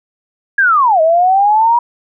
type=linear two-way sweep; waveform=sine; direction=down then up; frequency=1661.2 to 625 to 963 Hz; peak=-7 dBFS; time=0.58-1.79 s; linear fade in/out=5 ms; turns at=1.01 s; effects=none